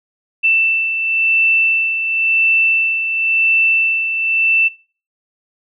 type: beating tone pair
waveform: sine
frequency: 2665 / 2665.95 Hz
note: E7 / E7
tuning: +18 / +19 cents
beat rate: 0.95 Hz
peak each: -12 / -21 dBFS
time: 0.43-4.69 s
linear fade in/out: 20 ms
effects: noise-tail reverb RT60 0.4 s tail -24 dB re dry